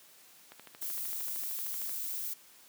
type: click train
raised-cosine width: 0.3 ms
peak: -32 dBFS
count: 19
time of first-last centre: 0.52-1.894 s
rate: 13.1 Hz
type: noise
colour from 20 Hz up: violet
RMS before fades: -37 dBFS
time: 0.81-2.34 s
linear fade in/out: 10 ms
effects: white hiss -58 dBFS RMS until 2.68 s + high-pass 150 Hz 12 dB/octave